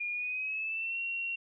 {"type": "tone with pitch glide", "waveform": "sine", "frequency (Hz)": [2426, 2739], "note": ["D#7", "F7"], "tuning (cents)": [-44, -34], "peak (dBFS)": -32, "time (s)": [0, 1.36], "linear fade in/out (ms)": 10, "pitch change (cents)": 210, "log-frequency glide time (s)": [0.11, 0.99], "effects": []}